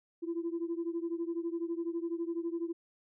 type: beating tone pair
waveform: sine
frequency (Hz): 332.8 / 344.8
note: E4 / F4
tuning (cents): +17 / -22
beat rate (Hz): 12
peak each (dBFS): -34 / -36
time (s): 0.22-2.73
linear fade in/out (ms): 20
effects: tanh soft clip ceiling -27 dBFS